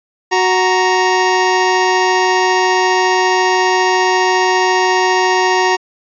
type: tone pair together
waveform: 25% pulse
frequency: 370 / 932.3 Hz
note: F#4 / A#5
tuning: 0 / 0 cents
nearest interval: octave + major third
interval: 1600 cents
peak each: -10 dBFS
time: 0.31-5.77 s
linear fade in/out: 20 ms
effects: resampled to 16000 Hz